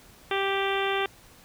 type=harmonic tone; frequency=392 Hz; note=G4; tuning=in tune; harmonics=1 / 2 / 3 / 4 / 5 / 6 / 7 / 8 / 9; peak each=-28 / -31 / -33 / -34 / -35 / -36 / -36 / -37 / -38 dBFS; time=0.31-1.06 s; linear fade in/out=2 ms; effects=pink hiss -53 dBFS RMS until 1.44 s